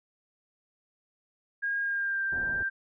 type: tone with pitch glide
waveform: sine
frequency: 1627 to 1578.9 Hz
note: G#6 to G6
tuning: -36 to +12 cents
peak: -27 dBFS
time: 1.62-2.7 s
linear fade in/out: 20 ms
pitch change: -52 cents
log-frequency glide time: 1.81-2.23 s
type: low-pass noise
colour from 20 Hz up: pink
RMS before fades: -43 dBFS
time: 2.32-2.63 s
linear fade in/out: 5 ms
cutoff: 1000 Hz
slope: 96 dB/octave
effects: none